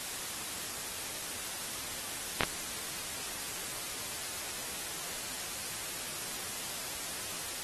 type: clicks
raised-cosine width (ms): 0.3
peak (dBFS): -10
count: 2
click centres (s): 2.408 / 2.434
effects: white hiss -39 dBFS RMS until 7.63 s + AAC 32 kbps